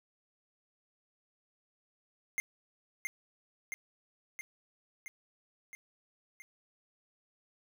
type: tone with echo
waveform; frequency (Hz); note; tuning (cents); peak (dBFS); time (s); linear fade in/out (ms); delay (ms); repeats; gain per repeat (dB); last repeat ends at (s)
square; 2110; C7; +14; -31; 2.38-2.4; 0; 670; 6; -3; 6.42
effects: none